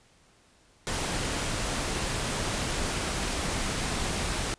pink noise, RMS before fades -30 dBFS, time 0.87-4.54 s, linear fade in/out 0 ms, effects pink hiss -61 dBFS RMS until 4.58 s + resampled to 22050 Hz

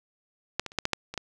clicks, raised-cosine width 0.2 ms, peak -8 / -17 / -30 / -8 / -8 / -7 / -20 / -14 dBFS, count 8, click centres 0.596 / 0.663 / 0.719 / 0.787 / 0.854 / 0.933 / 1.14 / 1.177 s, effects none

